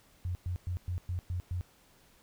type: tone bursts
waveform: sine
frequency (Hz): 89.2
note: F2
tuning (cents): +37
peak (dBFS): -31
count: 7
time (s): 0.25-1.61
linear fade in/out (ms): 0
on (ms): 100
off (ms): 110
effects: pink hiss -63 dBFS RMS until 2.22 s